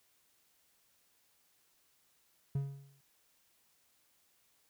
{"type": "tone with exponential decay", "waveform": "triangle", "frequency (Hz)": 138.59, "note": "C#3", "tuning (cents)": 0, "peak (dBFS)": -27, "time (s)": [2.55, 3.01], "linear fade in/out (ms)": 5, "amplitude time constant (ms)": 98, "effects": ["white hiss -72 dBFS RMS until 4.69 s"]}